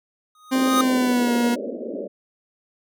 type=tone with exponential growth; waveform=square; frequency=1244.5 Hz; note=D#6; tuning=in tune; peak=-16 dBFS; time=0.35-0.81 s; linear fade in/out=2 ms; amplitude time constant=100 ms
type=tone with pitch glide; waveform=40% pulse; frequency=262 to 238.9 Hz; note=C4 to A#3; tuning=+2 to +43 cents; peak=-17 dBFS; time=0.51-1.56 s; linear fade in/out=20 ms; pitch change=-159 cents; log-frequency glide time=0.77-1.33 s
type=band-pass noise; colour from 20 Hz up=white; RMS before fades=-30 dBFS; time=0.53-2.08 s; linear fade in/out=20 ms; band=200 to 610 Hz; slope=96 dB/octave
effects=none